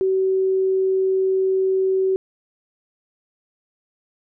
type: tone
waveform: sine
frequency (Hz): 380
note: F#4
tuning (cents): +46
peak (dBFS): -16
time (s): 0.01-2.16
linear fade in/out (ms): 0
effects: none